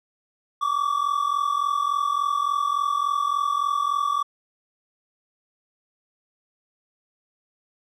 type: tone pair together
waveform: triangle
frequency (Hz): 1131.2 / 1174.7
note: C#6 / D6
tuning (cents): +35 / 0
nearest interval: minor second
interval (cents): 65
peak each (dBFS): -22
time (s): 0.61-4.23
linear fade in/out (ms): 10
effects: none